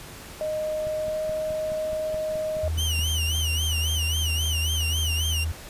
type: tone with pitch glide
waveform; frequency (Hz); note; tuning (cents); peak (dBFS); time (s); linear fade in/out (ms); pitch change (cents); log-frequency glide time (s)
sine; 619 to 623.7; D#5 to D#5; -9 to +4; -25; 0.41-2.68; 0; +13; 0.97-1.25
type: click train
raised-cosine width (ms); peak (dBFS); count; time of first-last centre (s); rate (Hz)
5; -26; 11; 0.87-2.993; 4.71
type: tone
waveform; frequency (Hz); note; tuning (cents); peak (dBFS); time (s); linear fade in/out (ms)
sine; 80.2; E2; -47; -24; 2.63-5.52; 5
type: tone with vibrato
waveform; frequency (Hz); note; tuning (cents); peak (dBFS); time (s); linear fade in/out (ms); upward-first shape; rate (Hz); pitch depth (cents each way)
sawtooth; 2960; F#7; 0; -23; 2.77-5.45; 20; sine; 3.7; 120
effects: pink hiss -42 dBFS RMS until 5.69 s + resampled to 32000 Hz